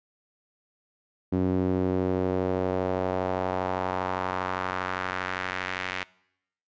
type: tone with band-pass filter sweep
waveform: sawtooth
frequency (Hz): 92.5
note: F#2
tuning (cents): 0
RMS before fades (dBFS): -28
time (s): 1.32-6.04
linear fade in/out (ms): 10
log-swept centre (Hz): 280 to 2200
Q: 1.6
effects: noise-tail reverb RT60 0.8 s tail -23 dB re dry + resampled to 16000 Hz